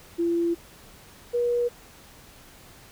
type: tone pair in turn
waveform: sine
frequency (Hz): 340 / 480.8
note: F4 / B4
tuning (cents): -46 / -46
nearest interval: tritone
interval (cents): 600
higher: second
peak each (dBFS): -21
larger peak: neither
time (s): 0.18-0.55 / 1.33-1.69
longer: first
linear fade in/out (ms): 20
effects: pink hiss -50 dBFS RMS until 2.91 s